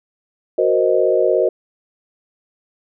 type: chord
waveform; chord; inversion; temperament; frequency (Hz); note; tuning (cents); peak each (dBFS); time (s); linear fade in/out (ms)
sine; C half-diminished seventh; second; equal; 370 / 466.2 / 523.3 / 622.3; Gb4 / Bb4 / C5 / Eb5; 0 / 0 / 0 / 0; -18; 0.58-1.49; 5
effects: none